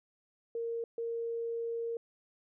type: tone bursts at uneven times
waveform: sine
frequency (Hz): 463.2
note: A#4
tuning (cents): -11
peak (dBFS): -33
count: 2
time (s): 0.55-0.84 / 0.98-1.97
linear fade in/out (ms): 2
effects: none